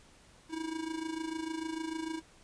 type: tone with amplitude modulation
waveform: square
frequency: 321.2 Hz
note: E4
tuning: 45 cents flat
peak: -33 dBFS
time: 0.49-2.22 s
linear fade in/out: 50 ms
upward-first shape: sine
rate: 26.7 Hz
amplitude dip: 70%
effects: pink hiss -60 dBFS RMS until 2.43 s + resampled to 22050 Hz